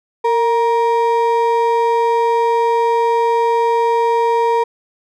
triangle ring-modulated tone, 702 Hz, F5, 9 cents sharp, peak -7 dBFS, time 0.24-4.64 s, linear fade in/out 10 ms, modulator 242 Hz, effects none

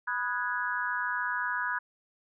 sine chord, G# minor seventh, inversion first, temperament equal with one note detuned, 987.8 / 1244.5 / 1468.9 / 1661.2 Hz, B5 / D#6 / F#6 / G#6, 0 / 0 / -13 / 0 cents, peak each -34 / -38 / -33 / -33 dBFS, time 0.07-1.79 s, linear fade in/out 10 ms, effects none

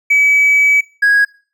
triangle tone pair in turn, 2285 / 1652.5 Hz, D7 / G#6, -48 / -9 cents, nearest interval tritone, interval 561 cents, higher first, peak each -5 dBFS, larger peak neither, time 0.1-0.81 / 1.02-1.25 s, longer first, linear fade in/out 10 ms, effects noise-tail reverb RT60 0.4 s tail -23 dB re dry + tanh soft clip ceiling -3 dBFS

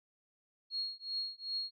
sine tone with tremolo, 4293 Hz, C8, 44 cents sharp, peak -32 dBFS, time 0.7-1.71 s, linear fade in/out 50 ms, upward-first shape triangle, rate 2.6 Hz, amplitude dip 100%, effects MP3 64 kbps

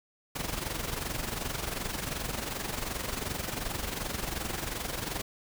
pink noise with amplitude modulation, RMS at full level -32 dBFS, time 0.35-5.22 s, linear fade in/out 10 ms, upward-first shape sine, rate 22.7 Hz, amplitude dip 65%, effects none

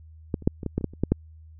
clicks, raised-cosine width 3 ms, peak -12 / -29 / -6 / -21 / -15 / -11 / -24 / -12 / -30 / -9 / -6 dBFS, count 11, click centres 0.342 / 0.423 / 0.475 / 0.632 / 0.663 / 0.78 / 0.811 / 0.843 / 0.936 / 1.036 / 1.12 s, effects added 79 Hz sine -45 dBFS peak until 1.59 s

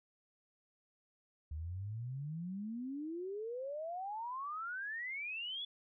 sine exponential sweep, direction up, 73.42 to 3467 Hz, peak -39 dBFS, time 1.51-5.65 s, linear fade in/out 5 ms, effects none

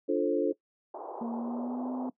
sine chord, D minor seventh, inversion none, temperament equal with one note detuned, 293.7 / 349.2 / 440 / 528.7 Hz, D4 / F4 / A4 / C5, 0 / 0 / 0 / +18 cents, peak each -30 / -30 / -29 / -32 dBFS, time 0.08-0.53 s, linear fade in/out 20 ms
white band-pass noise, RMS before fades -41 dBFS, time 0.94-2.09 s, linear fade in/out 2 ms, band 340 to 960 Hz, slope 48 dB/octave
sine tone with pitch glide, 233.1 to 254.2 Hz, A#3 to C4, 0 to -50 cents, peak -32 dBFS, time 1.21-2.1 s, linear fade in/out 5 ms, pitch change +150 cents, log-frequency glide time 1.33-1.92 s
effects noise-tail reverb RT60 0.1 s tail -20 dB re dry

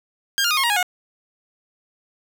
15% pulse tone with pitch steps, 1607 / 1407.1 / 1232 / 1078.8 / 944.6 / 827 / 724.2 Hz, G6 / F6 / D#6 / C#6 / A#5 / G#5 / F#5, +43 / +13 / -17 / -47 / +23 / -8 / -37 cents, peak -11 dBFS, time 0.38-0.828 s, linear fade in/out 0 ms, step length 64 ms, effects none

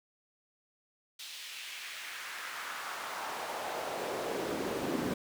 brown noise with high-pass filter sweep, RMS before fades -38 dBFS, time 1.19-5.14 s, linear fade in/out 5 ms, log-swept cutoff 3600 to 250 Hz, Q 1.6, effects none

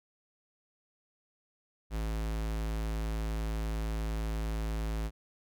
square tone, 54.3 Hz, A1, 22 cents flat, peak -32 dBFS, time 1.9-5.11 s, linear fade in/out 50 ms, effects none

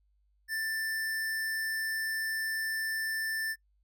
square tone, 1773 Hz, A6, 13 cents sharp, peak -32 dBFS, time 0.48-3.56 s, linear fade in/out 50 ms, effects noise-tail reverb RT60 0.1 s tail -22 dB re dry + added 50 Hz sine -67 dBFS peak until 3.83 s

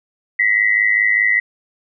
sine tone pair together, 1925 / 2030 Hz, B6 / B6, -45 / +47 cents, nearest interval minor second, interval 92 cents, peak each -15 dBFS, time 0.39-1.4 s, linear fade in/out 5 ms, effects none

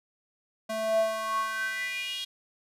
square tone with high-pass filter sweep, 220 Hz, A3, in tune, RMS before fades -30 dBFS, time 0.69-2.25 s, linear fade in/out 10 ms, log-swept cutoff 450 to 3400 Hz, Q 6.9, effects resampled to 32000 Hz

